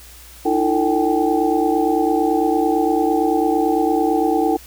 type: tone cluster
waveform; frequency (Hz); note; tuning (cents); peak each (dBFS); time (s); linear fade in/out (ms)
sine; 307 / 335.9 / 446.4 / 768 / 834; D#4 / E4 / A4 / G5 / G#5; -23 / +33 / +25 / -36 / +7; -20 / -20 / -21 / -20 / -28; 0.45-4.57; 10
effects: added 60 Hz sine -43 dBFS peak until 4.66 s + white hiss -43 dBFS RMS until 4.66 s